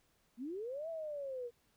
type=linear two-way sweep; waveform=sine; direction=up then down; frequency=220 to 667 to 467.1 Hz; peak=-39 dBFS; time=0.37-1.51 s; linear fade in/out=50 ms; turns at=0.89 s; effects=pink hiss -74 dBFS RMS until 1.76 s